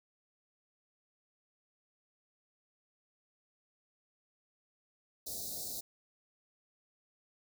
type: band-stop noise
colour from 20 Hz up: white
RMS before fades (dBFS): -41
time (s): 5.26-5.81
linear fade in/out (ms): 10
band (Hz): 770 to 3800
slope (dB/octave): 96
effects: none